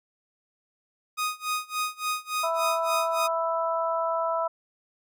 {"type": "tone with tremolo", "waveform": "sawtooth", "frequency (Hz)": 1244.5, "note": "D#6", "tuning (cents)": 0, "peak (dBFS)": -21, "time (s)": [1.17, 3.28], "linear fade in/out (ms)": 20, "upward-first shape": "sine", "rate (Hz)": 3.5, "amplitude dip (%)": 95}
{"type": "harmonic tone", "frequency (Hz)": 329.6, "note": "E4", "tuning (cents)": 0, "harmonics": [2, 3, 4], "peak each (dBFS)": [-27, -29, -30], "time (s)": [2.43, 4.48], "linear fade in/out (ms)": 10}
{"effects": []}